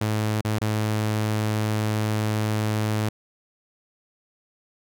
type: tone with dropouts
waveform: sawtooth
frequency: 107.5 Hz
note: A2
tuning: 40 cents flat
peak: -18 dBFS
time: 0.01-3.09 s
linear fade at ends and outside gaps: 5 ms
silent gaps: 0.412-0.448 / 0.587-0.614 s
effects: none